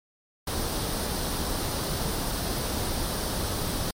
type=noise with comb filter; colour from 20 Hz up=pink; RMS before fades=-29 dBFS; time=0.47-3.91 s; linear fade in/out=5 ms; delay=0.21 ms; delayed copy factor=+0.5; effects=MP3 64 kbps